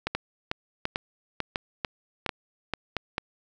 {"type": "two click trains", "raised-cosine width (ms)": 0.3, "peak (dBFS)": [-11, -11], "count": [8, 5], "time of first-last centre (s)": [[0.07, 3.181], [0.15, 2.967]], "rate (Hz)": [2.25, 1.42], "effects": []}